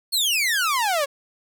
sawtooth exponential sweep, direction down, 4426 to 539 Hz, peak -16 dBFS, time 0.12-1.06 s, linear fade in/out 20 ms, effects none

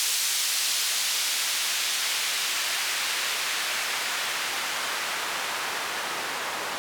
white noise with band-pass filter sweep, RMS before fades -28 dBFS, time 0-6.78 s, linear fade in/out 0 ms, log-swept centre 4800 to 920 Hz, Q 0.7, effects none

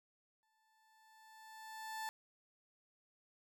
30% pulse tone with exponential growth, 880 Hz, A5, in tune, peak -37 dBFS, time 0.43-2.09 s, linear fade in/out 0 ms, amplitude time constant 360 ms, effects none

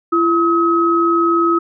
sine tone pair together, 338 / 1276.1 Hz, E4 / D#6, +43 / +43 cents, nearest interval octave + major seventh, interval 2300 cents, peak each -14 dBFS, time 0.12-1.59 s, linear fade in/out 10 ms, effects none

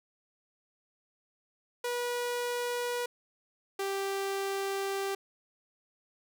sawtooth tone pair in turn, 485.3 / 392.2 Hz, B4 / G4, -30 / +1 cents, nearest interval major third, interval 369 cents, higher first, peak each -27 dBFS, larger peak neither, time 1.84-3.06 / 3.79-5.15 s, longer second, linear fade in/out 5 ms, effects none

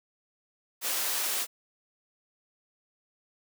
white high-pass noise, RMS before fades -30 dBFS, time 0.81-1.47 s, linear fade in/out 50 ms, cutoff 430 Hz, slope 12 dB/octave, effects none

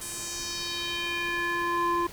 square tone with band-pass filter sweep, 345.4 Hz, F4, 19 cents flat, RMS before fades -30 dBFS, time 0.01-2.07 s, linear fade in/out 5 ms, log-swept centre 9600 to 830 Hz, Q 2.2, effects pink hiss -45 dBFS RMS until 2.12 s

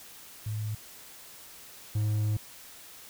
sine / triangle tone pair in turn, 107.3 / 106.5 Hz, A2 / G#2, -43 / +44 cents, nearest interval unison, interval 13 cents, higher first, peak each -30 / -23 dBFS, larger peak second, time 0.46-0.75 / 1.95-2.37 s, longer second, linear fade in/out 5 ms, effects white hiss -49 dBFS RMS until 3.09 s

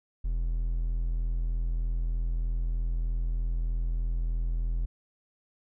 triangle tone, 41.61 Hz, E1, 17 cents sharp, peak -24 dBFS, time 0.24-4.86 s, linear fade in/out 10 ms, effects none

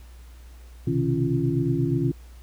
sine tone cluster, 125.4 / 133.8 / 156.5 / 275.7 / 344.3 Hz, B2 / C3 / D#3 / C#4 / F4, +27 / +39 / +10 / -9 / -25 cents, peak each -27 dBFS, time 0.87-2.12 s, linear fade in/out 5 ms, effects added 60 Hz sine -42 dBFS peak until 2.42 s + pink hiss -56 dBFS RMS until 2.42 s

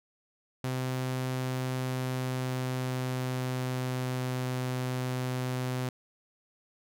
sawtooth tone with pitch glide, 128.8 to 127.25 Hz, C3 to C3, -27 to -48 cents, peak -26 dBFS, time 0.64-5.89 s, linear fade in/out 2 ms, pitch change -21 cents, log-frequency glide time 1.62-4.62 s, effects none

